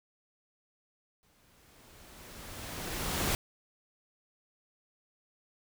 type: noise with exponential growth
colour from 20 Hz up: pink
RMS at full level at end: -29 dBFS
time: 1.23-3.35 s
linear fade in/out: 0 ms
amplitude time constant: 460 ms
effects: none

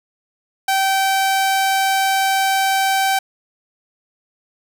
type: tone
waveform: sawtooth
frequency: 774 Hz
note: G5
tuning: 22 cents flat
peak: -11 dBFS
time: 0.68-3.19 s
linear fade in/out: 5 ms
effects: none

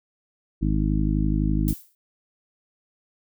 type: harmonic tone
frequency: 51.91 Hz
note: G#1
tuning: in tune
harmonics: 1 / 2 / 3 / 4 / 5 / 6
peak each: -23 / -30 / -26 / -28 / -29 / -29 dBFS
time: 0.61-1.74 s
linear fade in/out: 20 ms
type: noise with exponential decay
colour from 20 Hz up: violet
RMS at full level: -29 dBFS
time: 1.68-1.95 s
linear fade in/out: 1 ms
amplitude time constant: 58 ms
effects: none

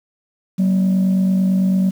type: tone pair together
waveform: sine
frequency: 188.6 / 237.6 Hz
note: F#3 / A#3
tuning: +33 / +33 cents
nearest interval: major third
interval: 400 cents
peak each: -11 / -22 dBFS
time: 0.58-1.91 s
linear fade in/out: 20 ms
effects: tanh soft clip ceiling -11 dBFS + 7-bit

